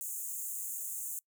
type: high-pass noise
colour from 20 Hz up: pink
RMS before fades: -39 dBFS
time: 0.01-1.19 s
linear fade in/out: 0 ms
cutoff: 6600 Hz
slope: 96 dB/octave
effects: noise-tail reverb RT60 0.1 s tail -24 dB re dry